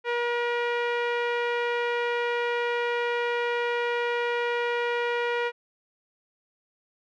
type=tone with low-pass filter; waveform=sawtooth; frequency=477.9 Hz; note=A#4; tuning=43 cents sharp; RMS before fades=-27 dBFS; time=0.04-5.52 s; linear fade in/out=50 ms; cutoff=2300 Hz; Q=1.8; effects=none